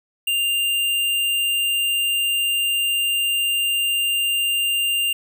square tone, 2794 Hz, F7, in tune, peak -19 dBFS, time 0.27-5.13 s, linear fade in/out 5 ms, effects none

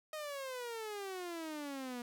sawtooth exponential sweep, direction down, 627 to 238.6 Hz, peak -37 dBFS, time 0.13-2.02 s, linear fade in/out 2 ms, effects none

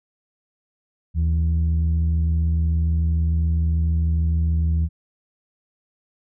sine tone pair together, 78.03 / 164.81 Hz, D#2 / E3, +6 / 0 cents, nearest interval octave + minor second, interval 1294 cents, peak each -16 / -25 dBFS, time 1.14-4.89 s, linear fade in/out 50 ms, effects tanh soft clip ceiling -13 dBFS

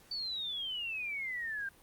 sine exponential sweep, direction down, 4579 to 1568 Hz, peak -35 dBFS, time 0.11-1.69 s, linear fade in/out 5 ms, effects pink hiss -61 dBFS RMS until 1.82 s + Opus 48 kbps

